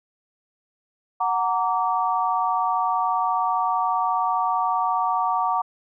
sine chord, Gb augmented, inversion none, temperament just, 740 / 925 / 1156.2 Hz, Gb5 / Bb5 / D6, 0 / -14 / -27 cents, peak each -24 dBFS, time 1.2-5.62 s, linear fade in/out 10 ms, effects none

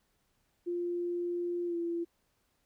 sine tone with pitch glide, 349.2 to 340 Hz, F4 to F4, 0 to -46 cents, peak -31 dBFS, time 0.66-2.05 s, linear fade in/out 20 ms, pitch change -46 cents, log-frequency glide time 1.66-1.76 s, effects pink hiss -75 dBFS RMS until 2.65 s

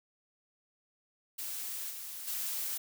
blue noise with level steps, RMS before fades -39 / -43 / -36 dBFS, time 1.38-2.78 s, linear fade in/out 10 ms, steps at 1.9 / 2.27 s, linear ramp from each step 10 ms, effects none

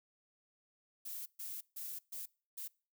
violet noise bursts at uneven times, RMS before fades -44 dBFS, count 5, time 1.05-1.26 / 1.39-1.61 / 1.76-1.99 / 2.12-2.26 / 2.57-2.68 s, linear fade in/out 10 ms, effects noise-tail reverb RT60 0.4 s tail -25 dB re dry

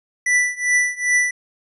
square tone with tremolo, 1975.5 Hz, B6, in tune, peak -13 dBFS, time 0.26-1.31 s, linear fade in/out 5 ms, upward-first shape triangle, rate 2.5 Hz, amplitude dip 95%, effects resampled to 24000 Hz

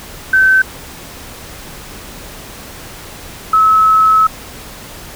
sine tone pair in turn, 1537 / 1293.7 Hz, G6 / E6, -35 / -33 cents, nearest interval minor third, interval 298 cents, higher first, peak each -6 dBFS, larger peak neither, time 0.33-0.62 / 3.53-4.27 s, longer second, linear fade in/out 5 ms, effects pink hiss -32 dBFS RMS until 5.15 s

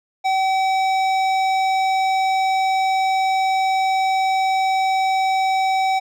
triangle tone with hard clipping, 764 Hz, G5, 45 cents flat, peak -18 dBFS, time 0.24-6 s, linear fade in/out 20 ms, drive 17 dB, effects none

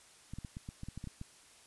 clicks, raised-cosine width 5 ms, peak -30 dBFS, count 11, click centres 0.336 / 0.386 / 0.448 / 0.569 / 0.689 / 0.834 / 0.886 / 0.976 / 1.041 / 1.073 / 1.214 s, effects white hiss -60 dBFS RMS until 1.66 s + resampled to 24000 Hz

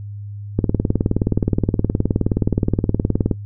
click train, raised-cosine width 3 ms, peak -3 dBFS, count 53, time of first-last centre 0.59-3.313 s, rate 19.1 Hz, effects noise-tail reverb RT60 0.1 s tail -19 dB re dry + added 102 Hz sine -28 dBFS peak until 3.45 s

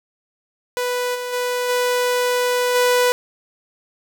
sawtooth tone with level steps, 493.9 Hz, B4, in tune, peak -16 / -21 / -16 / -13 / -10 dBFS, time 0.77-3.12 s, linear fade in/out 0 ms, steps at 1.14 / 1.32 / 1.68 / 2.74 s, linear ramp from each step 20 ms, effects 8-bit

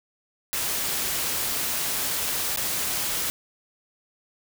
white noise with dropouts, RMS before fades -27 dBFS, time 0.53-3.3 s, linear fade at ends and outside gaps 0 ms, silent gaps 2.561-2.573 s, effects none

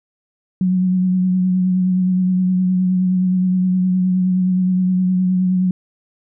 sine tone with vibrato, 184 Hz, F#3, 9 cents flat, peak -13 dBFS, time 0.61-5.71 s, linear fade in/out 2 ms, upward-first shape triangle, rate 9.6 Hz, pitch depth 29 cents each way, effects none

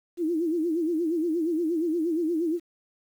sine tone with vibrato, 329.6 Hz, E4, in tune, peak -23 dBFS, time 0.17-2.6 s, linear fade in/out 50 ms, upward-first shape sine, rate 8.5 Hz, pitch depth 120 cents each way, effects 9-bit

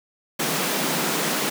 pink high-pass noise, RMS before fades -24 dBFS, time 0.39-1.5 s, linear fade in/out 10 ms, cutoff 150 Hz, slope 96 dB/octave, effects none

